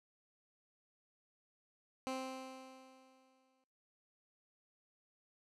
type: tone with exponential decay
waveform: 15% pulse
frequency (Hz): 261.6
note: C4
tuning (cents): 0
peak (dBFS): -31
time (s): 2.07-3.64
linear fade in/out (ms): 0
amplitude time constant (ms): 340
effects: noise-tail reverb RT60 0.6 s tail -19 dB re dry + low-pass 9000 Hz 12 dB/octave